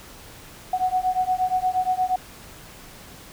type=beating tone pair; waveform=sine; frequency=736 / 744.5 Hz; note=F#5 / F#5; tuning=-9 / +11 cents; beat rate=8.5 Hz; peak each=-23 dBFS; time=0.73-2.16 s; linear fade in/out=5 ms; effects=pink hiss -44 dBFS RMS until 3.32 s